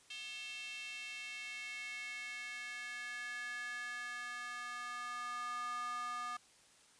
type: tone with high-pass filter sweep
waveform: square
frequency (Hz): 243.4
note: B3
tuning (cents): -25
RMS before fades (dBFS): -44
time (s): 0.1-6.37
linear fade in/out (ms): 5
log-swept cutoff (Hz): 2900 to 1100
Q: 4.8
effects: white hiss -65 dBFS RMS until 6.99 s + resampled to 22050 Hz